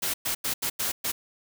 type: noise bursts at uneven times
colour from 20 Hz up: white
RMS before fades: -28 dBFS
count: 6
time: 0.02-0.14 / 0.25-0.35 / 0.44-0.54 / 0.62-0.7 / 0.79-0.92 / 1.04-1.12 s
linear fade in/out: 10 ms
effects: none